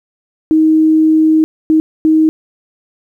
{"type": "tone bursts at uneven times", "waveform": "sine", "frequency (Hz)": 314.9, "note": "D#4", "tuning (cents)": 21, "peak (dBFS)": -6, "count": 3, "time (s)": [[0.51, 1.44], [1.7, 1.8], [2.05, 2.29]], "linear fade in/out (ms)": 0, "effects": ["8-bit"]}